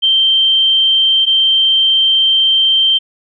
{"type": "tone pair in turn", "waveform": "sine", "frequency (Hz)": [3136, 3136], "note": ["G7", "G7"], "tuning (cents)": [0, 0], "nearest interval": "unison", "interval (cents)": 0, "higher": "neither", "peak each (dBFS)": -8, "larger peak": "neither", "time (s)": [[0.02, 1.26], [1.26, 2.99]], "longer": "second", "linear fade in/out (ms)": 20, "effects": []}